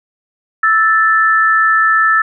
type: tone pair together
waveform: sine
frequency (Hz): 1317.4 / 1760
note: E6 / A6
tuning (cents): -1 / 0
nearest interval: perfect fourth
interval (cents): 501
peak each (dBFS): -11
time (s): 0.63-2.22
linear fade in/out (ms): 5
effects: none